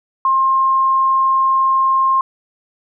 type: tone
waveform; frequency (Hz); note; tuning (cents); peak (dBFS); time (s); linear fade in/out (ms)
sine; 1063; C6; +27; -11; 0.25-2.21; 2
effects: none